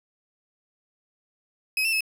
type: tone with pitch steps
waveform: 35% pulse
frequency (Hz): 2544 / 2677 / 2592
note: D#7 / E7 / E7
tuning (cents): +38 / +26 / -30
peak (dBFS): -20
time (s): 1.77-2.007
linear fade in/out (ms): 2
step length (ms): 79
effects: none